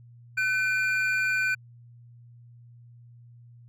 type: tone pair together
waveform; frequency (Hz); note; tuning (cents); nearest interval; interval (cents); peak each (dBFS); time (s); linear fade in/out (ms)
triangle; 1513 / 2396; F#6 / D7; +38 / +34; minor sixth; 796; -23 / -26; 0.37-1.55; 10
effects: added 119 Hz sine -48 dBFS peak until 3.68 s